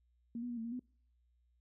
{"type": "tone with pitch steps", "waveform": "sine", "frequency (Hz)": [233.5, 244.1, 239.2, 225.6, 233.1, 250.2], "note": ["A#3", "B3", "A#3", "A3", "A#3", "B3"], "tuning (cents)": [3, -20, 45, 44, 0, 23], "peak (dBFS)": -38, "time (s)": [0.35, 0.794], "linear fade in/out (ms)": 2, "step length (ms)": 74, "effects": ["noise-tail reverb RT60 0.5 s tail -26 dB re dry", "added 60 Hz sine -70 dBFS peak until 1.6 s"]}